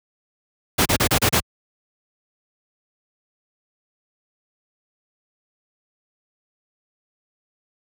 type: noise bursts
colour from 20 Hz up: pink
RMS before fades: -17 dBFS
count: 6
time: 0.78-1.402 s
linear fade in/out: 10 ms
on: 77 ms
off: 32 ms
effects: high-pass 60 Hz 12 dB/octave